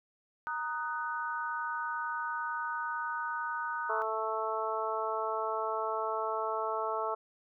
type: chord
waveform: sine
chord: D# minor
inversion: second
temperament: just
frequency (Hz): 933.4 / 1244.5 / 1493.4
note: A#5 / D#6 / F#6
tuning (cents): +2 / 0 / +16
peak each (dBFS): -37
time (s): 0.47-4.02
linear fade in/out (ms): 0
type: harmonic tone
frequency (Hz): 220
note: A3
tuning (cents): 0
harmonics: 2 / 3 / 4 / 5 / 6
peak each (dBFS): -37 / -37 / -37 / -37 / -37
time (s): 3.89-7.15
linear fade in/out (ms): 10
effects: none